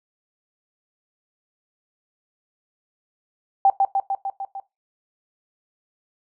sine tone with echo, 784 Hz, G5, in tune, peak -11 dBFS, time 3.65-3.7 s, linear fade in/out 2 ms, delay 150 ms, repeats 6, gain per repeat -3 dB, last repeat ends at 4.6 s, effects noise-tail reverb RT60 0.2 s tail -17 dB re dry

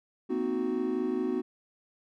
triangle chord, C half-diminished seventh, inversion third, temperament equal with one note detuned, 233.1 / 258 / 311.1 / 370 Hz, Bb3 / C4 / Eb4 / Gb4, 0 / -24 / 0 / 0 cents, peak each -34 / -30 / -33 / -29 dBFS, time 0.29-1.42 s, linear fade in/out 20 ms, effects none

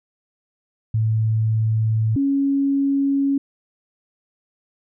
sine tone pair in turn, 110.4 / 277.1 Hz, A2 / C#4, +6 / -1 cents, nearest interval octave + major third, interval 1593 cents, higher second, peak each -16 dBFS, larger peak neither, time 0.94-2.16 / 2.16-3.38 s, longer neither, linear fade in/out 5 ms, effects none

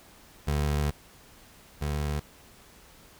25% pulse tone pair in turn, 73.42 / 73.74 Hz, D2 / D2, 0 / +8 cents, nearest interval unison, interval 8 cents, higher second, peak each -21 / -24 dBFS, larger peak first, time 0.47-0.91 / 1.81-2.2 s, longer first, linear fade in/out 10 ms, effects pink hiss -54 dBFS RMS until 3.19 s

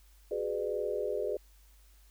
sine chord, G# half-diminished seventh, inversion third, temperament just, 373.8 / 415.3 / 498.4 / 598 Hz, F#4 / G#4 / B4 / D5, +18 / 0 / +16 / +31 cents, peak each -39 / -34 / -36 / -37 dBFS, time 0.31-1.37 s, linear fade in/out 5 ms, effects added 50 Hz sine -57 dBFS peak until 2.1 s + white hiss -66 dBFS RMS until 2.1 s

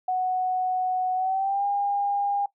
sine tone with pitch glide, 740 to 807 Hz, F#5 to G#5, 0 to -50 cents, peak -22 dBFS, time 0.08-2.46 s, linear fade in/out 5 ms, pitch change +150 cents, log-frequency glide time 1.15-1.65 s, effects noise-tail reverb RT60 0.1 s tail -19 dB re dry

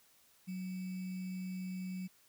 sine tone with sample-and-hold, 185 Hz, F#3, in tune, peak -38 dBFS, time 0.47-2.08 s, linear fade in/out 20 ms, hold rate 2450 Hz, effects white hiss -67 dBFS RMS until 2.28 s

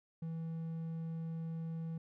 triangle tone, 163.4 Hz, E3, 15 cents flat, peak -36 dBFS, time 0.22-1.98 s, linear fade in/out 5 ms, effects none

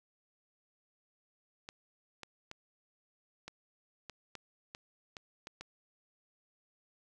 clicks, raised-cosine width 0.2 ms, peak -27 dBFS, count 10, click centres 1.689 / 2.233 / 2.514 / 3.48 / 4.097 / 4.353 / 4.749 / 5.168 / 5.471 / 5.61 s, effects none

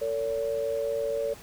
sine tone pair together, 451.1 / 568.7 Hz, A4 / C#5, +43 / +44 cents, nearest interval major third, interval 401 cents, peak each -30 / -28 dBFS, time 0.01-1.34 s, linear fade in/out 10 ms, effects pink hiss -48 dBFS RMS until 1.42 s

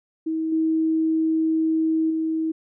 sine tone with level steps, 320 Hz, D#4, 49 cents sharp, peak -22 / -18 / -21 dBFS, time 0.26-2.52 s, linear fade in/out 10 ms, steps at 0.52 / 2.1 s, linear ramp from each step 5 ms, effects none

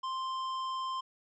sine tone with hard clipping, 1046.5 Hz, C6, in tune, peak -35 dBFS, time 0.03-1.01 s, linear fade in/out 10 ms, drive 10 dB, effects resampled to 16000 Hz

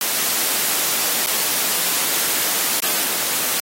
white noise with dropouts, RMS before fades -20 dBFS, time 0.01-3.6 s, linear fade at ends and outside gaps 2 ms, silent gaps 1.263-1.269 / 2.803-2.822 s, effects high-pass 200 Hz 12 dB/octave + AAC 48 kbps

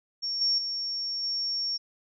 sine tone with level steps, 5500 Hz, F8, 27 cents flat, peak -28 / -22 / -29 / -27 dBFS, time 0.22-1.78 s, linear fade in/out 20 ms, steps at 0.41 / 0.58 / 1.23 s, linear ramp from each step 5 ms, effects none

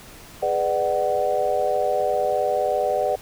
sine chord, G# half-diminished seventh, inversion none, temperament just, 415.3 / 498.4 / 598 / 747.5 Hz, G#4 / B4 / D5 / F#5, 0 / +16 / +31 / +17 cents, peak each -28 / -25 / -23 / -24 dBFS, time 0.42-3.16 s, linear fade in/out 10 ms, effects pink hiss -44 dBFS RMS until 3.21 s

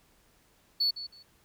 sine tone with echo, 4435 Hz, C#8, in tune, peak -22 dBFS, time 0.8-0.91 s, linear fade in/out 10 ms, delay 160 ms, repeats 2, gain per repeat -14 dB, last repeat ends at 1.23 s, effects tanh soft clip ceiling -21 dBFS + pink hiss -65 dBFS RMS until 1.44 s

